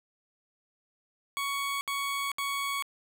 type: tone bursts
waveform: 20% pulse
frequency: 1117 Hz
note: C#6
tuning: 13 cents sharp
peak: -25 dBFS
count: 3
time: 1.37-2.824 s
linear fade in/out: 0 ms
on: 440 ms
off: 67 ms
effects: none